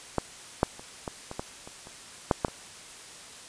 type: clicks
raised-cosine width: 1 ms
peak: -10 / -6 / -29 / -18 / -22 / -17 / -29 / -30 / -6 / -9 / -24 dBFS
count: 11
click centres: 0.183 / 0.631 / 0.795 / 1.078 / 1.314 / 1.395 / 1.675 / 1.871 / 2.312 / 2.448 / 2.483 s
effects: white hiss -46 dBFS RMS until 3.48 s + resampled to 22050 Hz

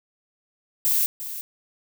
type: noise with echo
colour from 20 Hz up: violet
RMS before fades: -21 dBFS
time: 0.85-1.06 s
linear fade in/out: 0 ms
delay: 350 ms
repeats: 1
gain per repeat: -12 dB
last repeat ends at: 1.41 s
effects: none

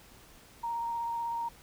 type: tone with vibrato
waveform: sine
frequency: 932.3 Hz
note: A#5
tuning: in tune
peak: -31 dBFS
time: 0.63-1.49 s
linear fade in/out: 10 ms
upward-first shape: triangle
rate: 16 Hz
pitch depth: 14 cents each way
effects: pink hiss -56 dBFS RMS until 1.62 s

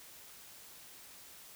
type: silence
effects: white hiss -54 dBFS RMS until 1.55 s

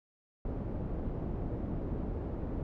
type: low-pass noise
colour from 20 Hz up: pink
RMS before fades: -36 dBFS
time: 0.45-2.63 s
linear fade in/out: 2 ms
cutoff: 450 Hz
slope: 12 dB/octave
effects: none

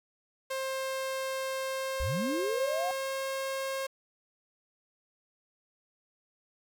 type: tone with pitch glide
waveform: sawtooth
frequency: 530 to 537.1 Hz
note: C5 to C5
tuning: +22 to +45 cents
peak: -28 dBFS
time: 0.5-3.87 s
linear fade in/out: 10 ms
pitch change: +23 cents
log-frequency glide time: 1.65-3.14 s
type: linear sweep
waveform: sine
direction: up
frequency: 47.51 to 750 Hz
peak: -30 dBFS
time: 2-2.91 s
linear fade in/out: 0 ms
effects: 9-bit

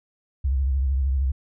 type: tone with vibrato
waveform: sine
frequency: 67 Hz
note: C2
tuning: 42 cents sharp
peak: -19 dBFS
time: 0.44-1.32 s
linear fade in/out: 10 ms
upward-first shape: sine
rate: 13 Hz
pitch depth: 100 cents each way
effects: none

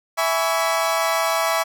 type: chord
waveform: 30% pulse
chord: C# minor seventh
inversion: first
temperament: equal with one note detuned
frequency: 659.3 / 830.6 / 987.8 / 1132.7 Hz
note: E5 / G#5 / B5 / C#6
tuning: 0 / 0 / 0 / +37 cents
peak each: -19 / -24 / -24 / -22 dBFS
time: 0.17-1.64 s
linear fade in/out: 20 ms
effects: none

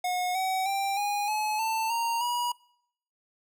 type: tone with pitch steps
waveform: square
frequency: 725 / 755.4 / 787 / 819.9 / 854.2 / 890 / 927.3 / 966.1 Hz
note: F#5 / F#5 / G5 / G#5 / G#5 / A5 / A#5 / B5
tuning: -35 / +36 / +7 / -22 / +48 / +20 / -9 / -38 cents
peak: -27 dBFS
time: 0.04-2.52 s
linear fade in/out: 5 ms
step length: 310 ms
effects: noise-tail reverb RT60 0.7 s tail -24 dB re dry

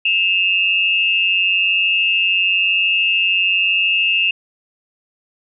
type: tone pair together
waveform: sine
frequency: 2607 / 2794 Hz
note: E7 / F7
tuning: -20 / 0 cents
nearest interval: minor second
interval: 120 cents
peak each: -16 dBFS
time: 0.05-4.31 s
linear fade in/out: 5 ms
effects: none

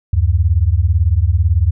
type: beating tone pair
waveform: sine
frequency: 75.2 / 93.2 Hz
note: D2 / F#2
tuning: +42 / +13 cents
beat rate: 18 Hz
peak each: -13 dBFS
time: 0.13-1.71 s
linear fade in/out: 5 ms
effects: none

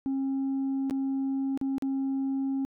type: tone with dropouts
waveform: sine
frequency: 270.1 Hz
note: C#4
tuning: 45 cents flat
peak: -24 dBFS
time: 0.06-2.65 s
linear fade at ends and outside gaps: 0 ms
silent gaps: 0.898-0.909 / 1.575-1.613 / 1.782-1.823 s
effects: tanh soft clip ceiling -25 dBFS

